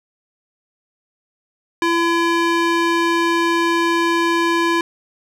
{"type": "tone with band-pass filter", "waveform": "square", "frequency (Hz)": 337.5, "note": "E4", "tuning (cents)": 41, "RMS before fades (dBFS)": -17, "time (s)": [1.82, 4.81], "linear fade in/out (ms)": 2, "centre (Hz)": 1500, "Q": 0.6, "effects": []}